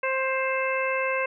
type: harmonic tone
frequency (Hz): 527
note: C5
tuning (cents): +12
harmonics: 1 / 2 / 3 / 4 / 5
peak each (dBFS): -27 / -30 / -32 / -31 / -31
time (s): 0.03-1.26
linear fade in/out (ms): 5
effects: none